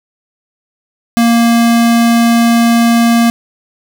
square tone, 233.1 Hz, A#3, in tune, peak -7 dBFS, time 1.17-3.3 s, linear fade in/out 0 ms, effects none

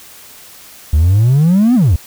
triangle exponential two-way sweep, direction up then down, 71 to 260 to 71 Hz, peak -4 dBFS, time 0.93-1.96 s, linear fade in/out 5 ms, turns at 1.75 s, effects tanh soft clip ceiling -2 dBFS + white hiss -38 dBFS RMS until 2.06 s

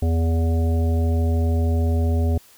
harmonic tone with a mistuned harmonic, 82.41 Hz, E2, in tune, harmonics 1 / 3 / 5 / 7 / 9, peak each -17 / -27 / -31 / -34 / -36 dBFS, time 0.02-2.38 s, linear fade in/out 5 ms, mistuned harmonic 9, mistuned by -31 cents, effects white hiss -51 dBFS RMS until 2.57 s

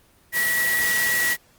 sine tone in noise, 1931 Hz, B6, 39 cents flat, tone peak -20 dBFS, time 0.32-1.37 s, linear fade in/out 50 ms, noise white, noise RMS -26 dBFS, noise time 0.32-1.37 s, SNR +3 dB, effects pink hiss -57 dBFS RMS until 1.58 s + Opus 24 kbps

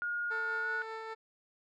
sine tone with pitch glide, 1429 to 1457.3 Hz, F6 to F#6, +39 to -27 cents, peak -32 dBFS, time 0.02-0.82 s, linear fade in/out 0 ms, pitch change +34 cents, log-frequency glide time 0.61-0.67 s
15% pulse tone with tremolo, 444.6 Hz, A4, 18 cents sharp, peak -32 dBFS, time 0.3-1.15 s, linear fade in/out 20 ms, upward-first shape sine, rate 5.1 Hz, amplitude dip 25%
effects low-pass 3000 Hz 12 dB/octave

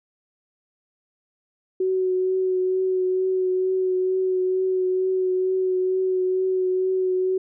sine tone with vibrato, 372.5 Hz, F#4, 12 cents sharp, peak -19 dBFS, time 1.8-7.38 s, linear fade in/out 5 ms, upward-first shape triangle, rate 2.2 Hz, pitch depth 19 cents each way, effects none

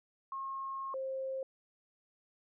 sine tone pair in turn, 1079 / 530.5 Hz, C#6 / C5, -47 / +24 cents, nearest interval octave, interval 1229 cents, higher first, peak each -37 / -35 dBFS, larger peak second, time 0.32-0.94 / 0.94-1.43 s, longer first, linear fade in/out 2 ms, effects none

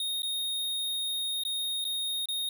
square tone with dropouts, 3713 Hz, A#7, 8 cents flat, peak -30 dBFS, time 0-2.49 s, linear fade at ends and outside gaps 2 ms, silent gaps 0.221-0.231 / 1.436-1.45 / 1.843-1.85 / 2.257-2.286 s, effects none

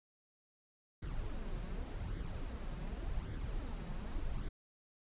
brown noise with flanger, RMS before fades -40 dBFS, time 1.02-4.49 s, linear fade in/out 10 ms, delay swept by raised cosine 0.55 to 5.65 ms, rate 0.87 Hz, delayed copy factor +0.5, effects resampled to 8000 Hz

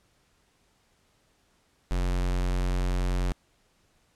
square tone, 45.1 Hz, F#1, 44 cents flat, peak -25 dBFS, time 1.91-3.32 s, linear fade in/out 0 ms, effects pink hiss -67 dBFS RMS until 4.15 s + low-pass 10000 Hz 12 dB/octave

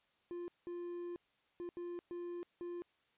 triangle tone bursts at uneven times, 349.2 Hz, F4, in tune, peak -39 dBFS, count 6, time 0.31-0.48 / 0.67-1.16 / 1.6-1.69 / 1.77-1.99 / 2.11-2.43 / 2.61-2.82 s, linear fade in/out 0 ms, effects white hiss -75 dBFS RMS until 3.17 s + resampled to 8000 Hz

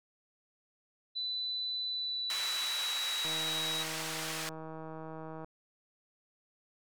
sine tone with pitch glide, 3992 to 3849 Hz, B7 to B7, +18 to -45 cents, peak -33 dBFS, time 1.15-3.84 s, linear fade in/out 20 ms, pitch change -63 cents, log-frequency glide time 1.87-3.59 s
pink band-pass noise, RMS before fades -39 dBFS, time 2.3-4.49 s, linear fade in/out 0 ms, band 1300 to 9700 Hz, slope 12 dB/octave
click train, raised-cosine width 1 ms, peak -31 dBFS, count 350, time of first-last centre 3.25-5.445 s, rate 159 Hz
effects none

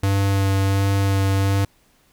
square tone with vibrato, 98 Hz, G2, in tune, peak -17 dBFS, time 0.03-1.65 s, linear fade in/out 5 ms, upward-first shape sine, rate 1.4 Hz, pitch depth 12 cents each way, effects pink hiss -59 dBFS RMS until 2.12 s

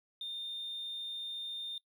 triangle tone, 3627 Hz, A#7, 48 cents flat, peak -35 dBFS, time 0.21-1.78 s, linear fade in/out 2 ms, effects noise-tail reverb RT60 0.1 s tail -21 dB re dry + tanh soft clip ceiling -34 dBFS

